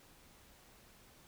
silence, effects pink hiss -62 dBFS RMS until 1.27 s

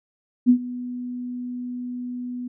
sine tone with ADSR envelope, 246.9 Hz, B3, in tune, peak -9 dBFS, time 0.46-2.48 s, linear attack 35 ms, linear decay 83 ms, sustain -19 dB, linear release 8 ms, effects none

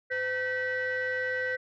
sine tone cluster, 509 / 1536 / 1942 Hz, C5 / G6 / B6, -48 / -36 / -30 cents, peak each -31 dBFS, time 0.1-1.57 s, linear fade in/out 20 ms, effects tanh soft clip ceiling -23 dBFS

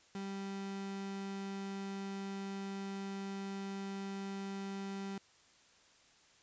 35% pulse tone, 196 Hz, G3, in tune, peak -38 dBFS, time 0.15-5.18 s, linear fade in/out 2 ms, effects white hiss -65 dBFS RMS until 6.42 s + resampled to 16000 Hz

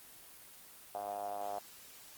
5% pulse tone with band-pass filter, 101.4 Hz, G#2, 41 cents flat, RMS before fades -40 dBFS, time 0.95-1.59 s, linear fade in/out 0 ms, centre 700 Hz, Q 6.1, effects white hiss -55 dBFS RMS until 2.17 s + Opus 24 kbps

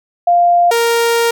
sine / sawtooth tone pair in turn, 698 / 465.9 Hz, F5 / A#4, -1 / -1 cents, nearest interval perfect fifth, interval 700 cents, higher first, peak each -7 dBFS, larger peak neither, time 0.27-0.71 / 0.71-1.31 s, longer second, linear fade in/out 5 ms, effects none

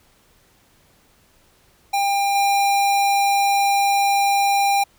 square tone with level steps, 799 Hz, G5, 33 cents sharp, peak -18 / -16 dBFS, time 1.93-4.84 s, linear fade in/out 10 ms, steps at 2.35 s, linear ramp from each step 5 ms, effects pink hiss -57 dBFS RMS until 4.98 s

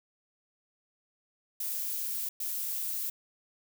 violet noise bursts at uneven times, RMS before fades -34 dBFS, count 2, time 1.6-2.29 / 2.4-3.1 s, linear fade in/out 5 ms, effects none

